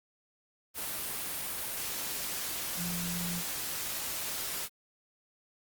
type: tone in noise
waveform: sine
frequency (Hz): 174.61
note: F3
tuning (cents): 0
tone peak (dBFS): -35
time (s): 2.76-3.43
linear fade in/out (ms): 50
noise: white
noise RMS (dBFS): -36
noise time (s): 0.74-4.69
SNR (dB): -2
effects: Opus 32 kbps